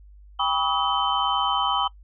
sine tone cluster, 796 / 981 / 1130 / 1272 / 3068 Hz, G5 / B5 / C#6 / D#6 / G7, +26 / -12 / +33 / +38 / -38 cents, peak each -27 dBFS, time 0.39-1.88 s, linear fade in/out 10 ms, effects noise-tail reverb RT60 0.1 s tail -22 dB re dry + added 50 Hz sine -45 dBFS peak until 2.03 s

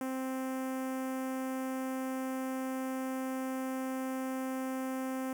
sawtooth tone with notch filter, 261.6 Hz, C4, in tune, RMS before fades -36 dBFS, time 0.01-5.33 s, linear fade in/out 2 ms, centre 4000 Hz, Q 0.6, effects none

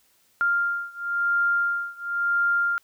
sine beating tone pair, 1396.9 / 1397.87 Hz, F6 / F6, 0 / +1 cents, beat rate 0.97 Hz, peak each -24 / -25 dBFS, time 0.41-2.78 s, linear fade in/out 0 ms, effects white hiss -63 dBFS RMS until 2.83 s

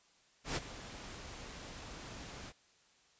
pink noise with ADSR envelope, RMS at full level -34 dBFS, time 0.44-2.53 s, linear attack 120 ms, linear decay 35 ms, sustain -14 dB, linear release 45 ms, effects white hiss -68 dBFS RMS until 3.19 s + resampled to 16000 Hz

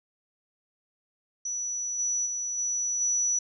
sine tone with level steps, 5910 Hz, F#8, 3 cents flat, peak -29 / -25 / -29 / -26 / -23 dBFS, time 1.45-3.39 s, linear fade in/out 5 ms, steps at 1.98 / 2.25 / 2.57 / 3 s, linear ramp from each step 20 ms, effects none

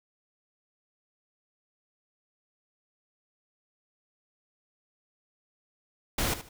pink noise with echo, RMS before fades -28 dBFS, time 6.18-6.34 s, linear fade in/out 5 ms, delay 75 ms, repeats 2, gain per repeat -12 dB, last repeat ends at 6.49 s, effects none

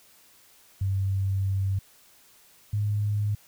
sine tone pair in turn, 96.9 / 103.89 Hz, G2 / G#2, -20 / +1 cents, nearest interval minor second, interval 121 cents, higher second, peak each -23 dBFS, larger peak neither, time 0.81-1.79 / 2.73-3.35 s, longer first, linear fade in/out 5 ms, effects white hiss -57 dBFS RMS until 3.47 s

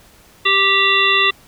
harmonic tone, 392 Hz, G4, in tune, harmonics 1 / 3 / 5 / 7 / 9 / 10, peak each -23 / -18 / -18 / -16 / -18 / -24 dBFS, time 0.45-1.31 s, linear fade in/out 10 ms, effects pink hiss -48 dBFS RMS until 1.47 s

